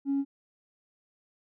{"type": "tone with tanh clipping", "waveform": "triangle", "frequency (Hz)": 277.2, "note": "C#4", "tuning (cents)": 0, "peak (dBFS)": -25, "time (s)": [0.05, 0.25], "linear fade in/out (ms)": 50, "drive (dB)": 5, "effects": []}